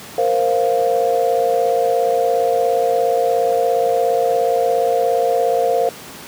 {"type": "chord", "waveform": "sine", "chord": "Bb suspended second", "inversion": "none", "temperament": "equal", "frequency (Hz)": [466.2, 523.3, 698.5], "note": ["Bb4", "C5", "F5"], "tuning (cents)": [0, 0, 0], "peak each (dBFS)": -18, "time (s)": [0.18, 5.89], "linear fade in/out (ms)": 2, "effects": ["pink hiss -35 dBFS RMS until 6.27 s", "high-pass 150 Hz 12 dB/octave"]}